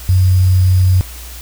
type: tone with sample-and-hold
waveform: sine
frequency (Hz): 92.5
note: F#2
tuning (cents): 0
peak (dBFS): -7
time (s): 0.09-1.01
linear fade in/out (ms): 0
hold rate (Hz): 4900
effects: added 60 Hz sine -30 dBFS peak until 1.41 s + white hiss -34 dBFS RMS until 1.41 s